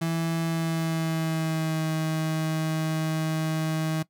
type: tone with pitch glide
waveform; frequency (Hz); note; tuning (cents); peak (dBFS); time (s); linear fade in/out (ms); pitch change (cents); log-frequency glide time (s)
35% pulse; 164.81 to 158.37; E3 to D#3; 0 to +31; -23; 0.01-4.03; 10; -69; 0.44-1.87
effects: noise-tail reverb RT60 0.1 s tail -19 dB re dry